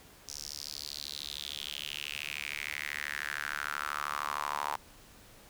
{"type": "tone with high-pass filter sweep", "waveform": "sawtooth", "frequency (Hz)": 73, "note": "D2", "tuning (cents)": -10, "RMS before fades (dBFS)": -38, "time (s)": [0.28, 4.76], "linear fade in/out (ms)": 5, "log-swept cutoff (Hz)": [5700, 920], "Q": 4.9, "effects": ["pink hiss -56 dBFS RMS until 5.49 s"]}